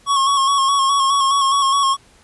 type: tone with vibrato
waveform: square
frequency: 1100 Hz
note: C#6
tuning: 14 cents flat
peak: -14 dBFS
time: 0.06-1.97 s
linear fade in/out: 50 ms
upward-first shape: square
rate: 4.8 Hz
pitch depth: 33 cents each way
effects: pink hiss -51 dBFS RMS until 2.23 s + resampled to 24000 Hz